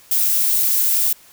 violet noise, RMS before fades -17 dBFS, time 0.11-1.13 s, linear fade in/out 5 ms, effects white hiss -48 dBFS RMS until 1.32 s

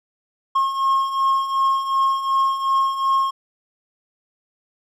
triangle beating tone pair, 1077 / 1079.7 Hz, C6 / C#6, +50 / -46 cents, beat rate 2.7 Hz, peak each -22 / -16 dBFS, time 0.55-3.31 s, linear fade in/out 10 ms, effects none

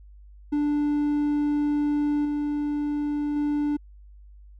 triangle tone with level steps, 293.7 Hz, D4, in tune, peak -19 / -22 / -20 dBFS, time 0.52-3.77 s, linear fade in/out 10 ms, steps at 2.25 / 3.36 s, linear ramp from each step 2 ms, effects added 50 Hz sine -45 dBFS peak until 4.59 s

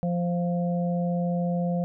harmonic tone, 174.61 Hz, F3, in tune, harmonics 1 / 3 / 4, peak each -24 / -31 / -35 dBFS, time 0.03-1.84 s, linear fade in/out 0 ms, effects none

